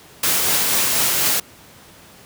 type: noise with tremolo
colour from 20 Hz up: white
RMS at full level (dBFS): -17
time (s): 0.23-1.4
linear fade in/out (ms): 5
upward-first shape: triangle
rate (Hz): 4.1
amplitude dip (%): 25
effects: pink hiss -45 dBFS RMS until 2.25 s + high-pass 80 Hz 12 dB/octave